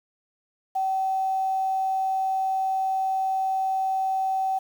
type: tone with quantisation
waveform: sine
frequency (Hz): 765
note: G5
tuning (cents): -42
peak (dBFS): -22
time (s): 0.75-4.59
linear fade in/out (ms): 10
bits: 8
effects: none